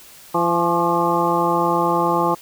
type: harmonic tone with a mistuned harmonic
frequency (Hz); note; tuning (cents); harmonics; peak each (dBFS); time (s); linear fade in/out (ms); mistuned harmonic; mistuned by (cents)
170.8; F3; -38; 1 / 2 / 3 / 4 / 5 / 6 / 7; -26 / -22 / -24 / -26 / -21 / -22 / -25; 0.34-2.35; 10; 6; +73
effects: white hiss -44 dBFS RMS until 2.41 s